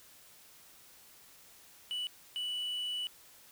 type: tone bursts at uneven times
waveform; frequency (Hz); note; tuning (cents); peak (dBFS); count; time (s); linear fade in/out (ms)
sine; 2960; F#7; 0; -31; 2; 1.91-2.07 / 2.36-3.07; 0
effects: tanh soft clip ceiling -33 dBFS + white hiss -58 dBFS RMS until 3.51 s